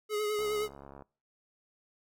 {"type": "tone with vibrato", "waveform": "square", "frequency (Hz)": 421.6, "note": "G#4", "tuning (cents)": 26, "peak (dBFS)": -30, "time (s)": [0.09, 0.69], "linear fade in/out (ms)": 50, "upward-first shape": "triangle", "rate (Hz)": 9.6, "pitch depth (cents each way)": 34}
{"type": "click train", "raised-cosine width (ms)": 1, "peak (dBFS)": -34, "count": 45, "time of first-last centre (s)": [0.39, 1.022], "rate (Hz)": 69.6}
{"effects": ["noise-tail reverb RT60 0.4 s tail -24 dB re dry"]}